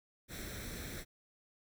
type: noise with comb filter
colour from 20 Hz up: pink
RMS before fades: -44 dBFS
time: 0.28-1.05 s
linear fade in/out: 50 ms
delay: 0.52 ms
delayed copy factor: +0.65
effects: none